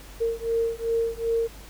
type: beating tone pair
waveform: sine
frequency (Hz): 457.7 / 460.3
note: A#4 / A#4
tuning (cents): -32 / -22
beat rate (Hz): 2.6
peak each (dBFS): -26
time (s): 0.2-1.48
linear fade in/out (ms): 20
effects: added 50 Hz sine -43 dBFS peak until 1.69 s + pink hiss -47 dBFS RMS until 1.69 s